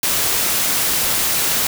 white noise, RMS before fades -18 dBFS, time 0.03-1.67 s, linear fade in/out 2 ms, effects none

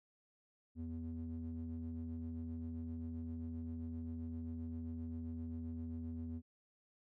triangle ring-modulated tone, 80.1 Hz, E2, 49 cents flat, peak -36 dBFS, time 0.75-6.42 s, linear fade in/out 50 ms, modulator 164 Hz, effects none

